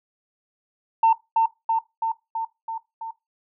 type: tone with echo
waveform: sine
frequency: 903 Hz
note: A5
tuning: 45 cents sharp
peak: -11 dBFS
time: 1.03-1.13 s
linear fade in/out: 5 ms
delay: 330 ms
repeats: 6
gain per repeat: -3 dB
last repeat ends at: 3.11 s
effects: noise-tail reverb RT60 0.2 s tail -19 dB re dry + tanh soft clip ceiling -10 dBFS